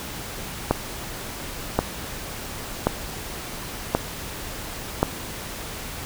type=click train; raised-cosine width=1 ms; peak=-3 dBFS; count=5; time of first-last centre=0.71-5.03 s; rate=0.926 Hz; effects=pink hiss -34 dBFS RMS until 6.05 s